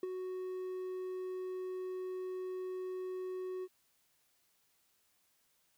triangle tone with ADSR envelope, 370 Hz, F#4, in tune, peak -30 dBFS, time 0.03-3.68 s, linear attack 3 ms, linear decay 20 ms, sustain -6 dB, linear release 46 ms, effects white hiss -74 dBFS RMS until 5.77 s

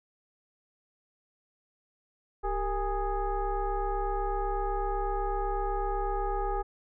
sine tone with frequency modulation, 392 Hz, G4, in tune, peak -27 dBFS, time 2.43-6.63 s, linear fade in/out 20 ms, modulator 426 Hz, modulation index 1.6, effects none

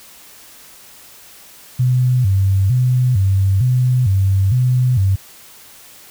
sine tone with vibrato, 110.4 Hz, A2, 6 cents sharp, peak -11 dBFS, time 1.79-5.16 s, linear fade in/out 10 ms, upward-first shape square, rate 1.1 Hz, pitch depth 230 cents each way, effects white hiss -42 dBFS RMS until 6.1 s

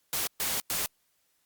white noise bursts at uneven times, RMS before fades -30 dBFS, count 3, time 0.13-0.27 / 0.4-0.6 / 0.7-0.86 s, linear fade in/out 0 ms, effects white hiss -72 dBFS RMS until 1.45 s + Opus 48 kbps

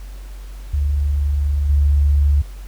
sine tone with level steps, 72 Hz, D2, 34 cents flat, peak -15 / -11 dBFS, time 0.73-2.42 s, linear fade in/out 10 ms, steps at 1.69 s, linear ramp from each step 10 ms, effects added 47 Hz sine -30 dBFS peak until 2.67 s + pink hiss -47 dBFS RMS until 2.67 s

